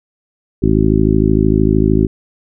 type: harmonic tone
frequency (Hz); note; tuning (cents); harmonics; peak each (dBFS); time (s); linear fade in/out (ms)
53.2; G#1; +42; 1 / 2 / 3 / 4 / 5 / 6 / 7; -17 / -17 / -17 / -17 / -17 / -17 / -17; 0.62-2.07; 10
effects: none